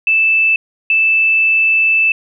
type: tone pair in turn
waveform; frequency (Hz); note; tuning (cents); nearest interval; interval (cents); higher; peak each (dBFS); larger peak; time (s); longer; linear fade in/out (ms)
sine; 2637 / 2637; E7 / E7; 0 / 0; unison; 0; neither; -9; neither; 0.07-0.56 / 0.9-2.12; second; 2
effects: none